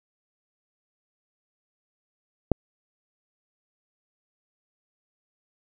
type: click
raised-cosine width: 2 ms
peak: -5 dBFS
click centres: 2.517 s
effects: none